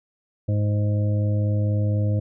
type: harmonic tone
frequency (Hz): 104.1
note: G#2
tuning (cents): +5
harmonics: 1 / 2 / 3 / 5 / 6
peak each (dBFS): -19 / -31 / -33 / -33 / -38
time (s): 0.48-2.2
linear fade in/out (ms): 10
effects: none

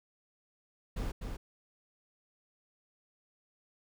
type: noise with echo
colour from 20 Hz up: brown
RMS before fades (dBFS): -35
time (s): 0.96-1.12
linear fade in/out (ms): 10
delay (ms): 250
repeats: 1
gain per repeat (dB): -4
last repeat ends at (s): 1.37
effects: none

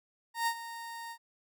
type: tone with ADSR envelope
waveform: 30% pulse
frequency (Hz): 926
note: A#5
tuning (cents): -12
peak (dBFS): -24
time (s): 0.34-1.18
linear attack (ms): 130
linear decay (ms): 68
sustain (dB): -14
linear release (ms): 69
effects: none

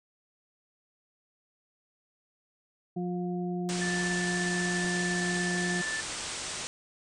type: harmonic tone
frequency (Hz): 177.8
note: F3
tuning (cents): +31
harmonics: 1 / 2 / 4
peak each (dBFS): -31 / -35 / -41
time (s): 2.96-5.82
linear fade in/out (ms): 10
type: low-pass noise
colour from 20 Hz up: white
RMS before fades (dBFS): -37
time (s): 3.69-6.67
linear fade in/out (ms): 0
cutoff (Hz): 9100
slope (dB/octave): 96
type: tone with tremolo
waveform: sine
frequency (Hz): 1760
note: A6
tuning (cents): 0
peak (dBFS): -30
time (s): 3.81-6.01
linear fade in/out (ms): 10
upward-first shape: triangle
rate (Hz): 17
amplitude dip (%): 35
type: clicks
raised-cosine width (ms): 2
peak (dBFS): -31 / -37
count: 2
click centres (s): 4.847 / 4.862
effects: none

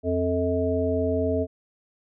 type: harmonic tone with a mistuned harmonic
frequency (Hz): 88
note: F2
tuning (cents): +14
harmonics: 1 / 3 / 5 / 7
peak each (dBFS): -28 / -27 / -26 / -27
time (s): 0.03-1.47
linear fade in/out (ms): 50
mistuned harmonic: 7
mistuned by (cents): +58
effects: none

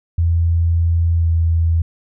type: tone with pitch glide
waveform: sine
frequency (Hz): 84 to 82.75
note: E2 to E2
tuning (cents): +33 to +7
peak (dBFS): -12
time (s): 0.18-1.82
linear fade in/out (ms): 5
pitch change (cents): -26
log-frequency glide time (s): 1.17-1.27
effects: none

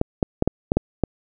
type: clicks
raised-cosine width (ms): 2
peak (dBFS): -4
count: 7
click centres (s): 0.014 / 0.228 / 0.424 / 0.476 / 0.719 / 0.77 / 1.037
effects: none

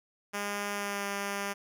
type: tone with pitch glide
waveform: 5% pulse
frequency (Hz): 203.6 to 200.4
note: G#3 to G3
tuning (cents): -34 to +38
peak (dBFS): -21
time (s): 0.33-1.54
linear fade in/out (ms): 20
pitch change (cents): -28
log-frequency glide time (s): 0.73-1.06
effects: none

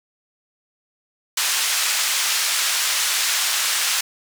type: band-pass noise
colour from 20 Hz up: white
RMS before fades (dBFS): -21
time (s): 1.37-4.01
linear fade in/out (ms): 5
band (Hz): 1200 to 7800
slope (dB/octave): 12
effects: none

